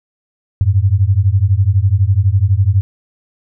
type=beating tone pair; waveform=sine; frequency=91.8 / 103.8 Hz; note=F#2 / G#2; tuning=-13 / 0 cents; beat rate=12 Hz; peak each=-12 dBFS; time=0.61-2.81 s; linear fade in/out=0 ms; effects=none